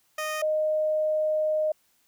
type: tone pair in turn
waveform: 15% pulse / sine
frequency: 618 / 618 Hz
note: D#5 / D#5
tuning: -12 / -12 cents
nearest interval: unison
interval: 0 cents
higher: neither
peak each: -22 dBFS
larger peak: neither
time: 0.18-0.42 / 0.42-1.72 s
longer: second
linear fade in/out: 5 ms
effects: white hiss -67 dBFS RMS until 2.07 s